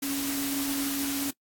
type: tone in noise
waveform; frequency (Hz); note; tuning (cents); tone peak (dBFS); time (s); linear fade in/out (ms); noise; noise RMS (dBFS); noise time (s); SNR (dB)
sine; 277.9; C#4; +4; -29; 0.02-1.31; 10; white; -33; 0.02-1.31; +1
effects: noise-tail reverb RT60 0.1 s tail -23 dB re dry + AAC 64 kbps